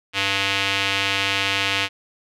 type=tone with band-pass filter; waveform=square; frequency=98.1 Hz; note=G2; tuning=2 cents sharp; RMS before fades=-22 dBFS; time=0.13-1.89 s; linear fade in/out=50 ms; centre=2800 Hz; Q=2.1; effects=none